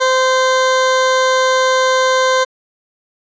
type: tone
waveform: 20% pulse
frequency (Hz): 518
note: C5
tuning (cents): -17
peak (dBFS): -6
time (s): 0-2.45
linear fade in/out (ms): 20
effects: resampled to 16000 Hz